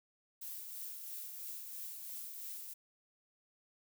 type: noise with tremolo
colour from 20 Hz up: violet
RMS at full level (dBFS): -44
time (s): 0.41-2.74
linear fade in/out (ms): 10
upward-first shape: triangle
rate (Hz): 3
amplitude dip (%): 40
effects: none